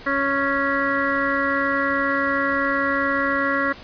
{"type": "harmonic tone", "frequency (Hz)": 277.2, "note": "C#4", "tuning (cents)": 0, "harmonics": [1, 2, 4, 5, 6, 7], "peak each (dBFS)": [-26, -26, -26, -26, -26, -26], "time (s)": [0.06, 3.73], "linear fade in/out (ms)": 10, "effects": ["pink hiss -41 dBFS RMS until 3.83 s", "resampled to 11025 Hz"]}